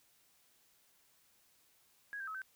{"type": "tone with pitch steps", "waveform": "sine", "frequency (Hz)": [1656, 1575, 1286, 1541], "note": ["G#6", "G6", "E6", "G6"], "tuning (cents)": [-5, 8, -43, -30], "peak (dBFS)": -40, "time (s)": [2.13, 2.418], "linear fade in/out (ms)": 0, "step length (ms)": 72, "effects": ["white hiss -70 dBFS RMS until 2.55 s"]}